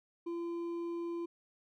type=tone with hard clipping; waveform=triangle; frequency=340.6 Hz; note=F4; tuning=43 cents flat; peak=-37 dBFS; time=0.26-1.26 s; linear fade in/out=10 ms; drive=8 dB; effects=none